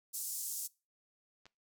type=band-pass noise; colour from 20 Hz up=pink; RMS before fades=-40 dBFS; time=0.13-0.68 s; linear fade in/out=20 ms; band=6600 to 16000 Hz; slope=24 dB/octave
type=clicks; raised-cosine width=0.2 ms; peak=-39 dBFS; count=2; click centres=1.456 / 1.465 s
effects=noise-tail reverb RT60 0.3 s tail -23 dB re dry